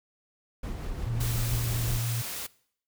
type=noise with tremolo; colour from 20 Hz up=brown; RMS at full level=-32 dBFS; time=0.63-2 s; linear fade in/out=5 ms; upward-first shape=triangle; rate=5.7 Hz; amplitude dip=40%
type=tone with vibrato; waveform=sine; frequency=116.54 Hz; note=A#2; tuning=in tune; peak=-28 dBFS; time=1.06-2.22 s; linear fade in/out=10 ms; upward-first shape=sine; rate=7.3 Hz; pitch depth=23 cents each way
type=noise; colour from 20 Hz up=white; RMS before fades=-36 dBFS; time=1.2-2.47 s; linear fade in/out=10 ms
effects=noise-tail reverb RT60 0.6 s tail -21 dB re dry